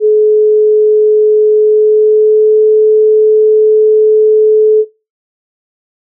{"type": "tone with pitch glide", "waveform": "sine", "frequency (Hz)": [427, 431.2], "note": ["G#4", "A4"], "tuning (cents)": [48, -35], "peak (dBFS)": -4, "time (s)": [0, 4.85], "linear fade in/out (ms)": 50, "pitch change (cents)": 17, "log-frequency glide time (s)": [1.57, 2.66], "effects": ["noise-tail reverb RT60 0.3 s tail -21 dB re dry"]}